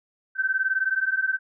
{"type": "beating tone pair", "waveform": "sine", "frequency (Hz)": [1532, 1551], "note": ["G6", "G6"], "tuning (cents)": [-40, -19], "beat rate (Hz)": 19, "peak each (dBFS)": [-25, -24], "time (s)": [0.35, 1.39], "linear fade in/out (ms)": 50, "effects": []}